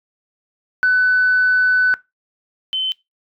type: tone pair in turn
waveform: sine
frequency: 1500 / 3065 Hz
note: F#6 / G7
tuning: +23 / -40 cents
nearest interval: octave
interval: 1237 cents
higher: second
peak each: -10 / -18 dBFS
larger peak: first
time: 0.83-1.94 / 2.73-2.92 s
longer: first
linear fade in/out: 0 ms
effects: noise-tail reverb RT60 0.2 s tail -21 dB re dry + tanh soft clip ceiling -8 dBFS